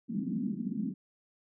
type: band-pass noise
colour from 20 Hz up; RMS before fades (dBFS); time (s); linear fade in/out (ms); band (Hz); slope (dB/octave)
pink; -34; 0.08-0.94; 20; 180 to 270; 48
effects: none